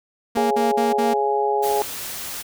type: tone bursts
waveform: sawtooth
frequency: 233.1 Hz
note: A#3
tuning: in tune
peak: -18 dBFS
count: 4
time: 0.35-1.14 s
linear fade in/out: 10 ms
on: 160 ms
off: 50 ms
type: harmonic tone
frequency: 138.59 Hz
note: C#3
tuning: in tune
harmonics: 3 / 4 / 5 / 6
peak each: -21 / -29 / -28 / -21 dBFS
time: 0.37-1.82 s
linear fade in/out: 0 ms
type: noise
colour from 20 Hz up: white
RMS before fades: -31 dBFS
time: 1.62-2.43 s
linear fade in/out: 20 ms
effects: none